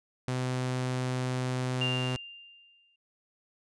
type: tone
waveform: sawtooth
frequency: 127.4 Hz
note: C3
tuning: 46 cents flat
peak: -25 dBFS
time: 0.28-2.16 s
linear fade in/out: 0 ms
type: tone with exponential decay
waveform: sine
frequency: 2794 Hz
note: F7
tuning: in tune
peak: -27 dBFS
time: 1.81-2.96 s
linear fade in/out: 5 ms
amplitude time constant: 250 ms
effects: resampled to 22050 Hz